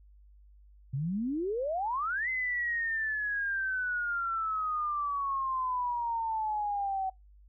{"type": "exponential two-way sweep", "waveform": "sine", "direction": "up then down", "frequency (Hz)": [127.3, 2063, 755], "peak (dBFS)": -29, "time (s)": [0.93, 7.1], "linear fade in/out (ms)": 10, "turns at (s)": 2.29, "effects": ["noise-tail reverb RT60 0.2 s tail -25 dB re dry", "added 50 Hz sine -54 dBFS peak until 7.48 s"]}